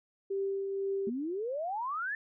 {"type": "tone with tremolo", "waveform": "sine", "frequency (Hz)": 392, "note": "G4", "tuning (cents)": 0, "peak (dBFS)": -29, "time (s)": [0.3, 1.1], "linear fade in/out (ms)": 10, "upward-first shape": "triangle", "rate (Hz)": 2, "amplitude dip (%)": 35}
{"type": "exponential sweep", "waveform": "sine", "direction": "up", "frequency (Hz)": [220, 1801], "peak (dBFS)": -32, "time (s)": [1.07, 2.15], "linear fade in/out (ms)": 2}
{"effects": []}